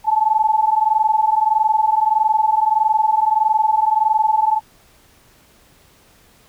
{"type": "tone pair together", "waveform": "sine", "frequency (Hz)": [858.4, 880], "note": ["A5", "A5"], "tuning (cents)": [-43, 0], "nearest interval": "unison", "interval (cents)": 43, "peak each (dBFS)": -16, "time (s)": [0.04, 4.61], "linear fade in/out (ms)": 50, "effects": ["pink hiss -52 dBFS RMS until 6.48 s"]}